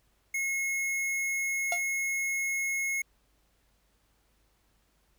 square tone, 2170 Hz, C#7, 37 cents flat, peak -29 dBFS, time 0.34-3.02 s, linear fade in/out 5 ms
45% pulse tone with exponential decay, 696 Hz, F5, 6 cents flat, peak -26 dBFS, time 1.72-1.83 s, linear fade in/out 2 ms, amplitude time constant 23 ms
effects added 50 Hz sine -70 dBFS peak until 5.18 s + pink hiss -71 dBFS RMS until 5.18 s

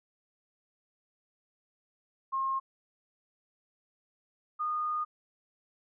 sine tone pair in turn, 1071 / 1226.7 Hz, C6 / D#6, +40 / -25 cents, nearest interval major second, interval 235 cents, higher second, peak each -28 / -29 dBFS, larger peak first, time 2.32-2.6 / 4.59-5.05 s, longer second, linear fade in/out 20 ms, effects none

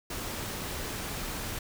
pink noise, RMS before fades -36 dBFS, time 0.1-1.59 s, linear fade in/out 5 ms, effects none

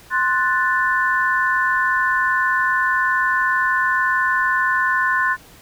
sine chord, F# diminished, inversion second, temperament equal, 1046.5 / 1480 / 1760 Hz, C6 / F#6 / A6, 0 / 0 / 0 cents, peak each -20 dBFS, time 0.1-5.37 s, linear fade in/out 50 ms, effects pink hiss -46 dBFS RMS until 5.61 s

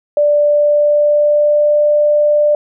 sine tone with pitch glide, 588 to 593.5 Hz, D5 to D5, +2 to +18 cents, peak -8 dBFS, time 0.17-2.55 s, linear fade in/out 2 ms, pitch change +16 cents, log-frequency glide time 0.38-1.78 s, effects none

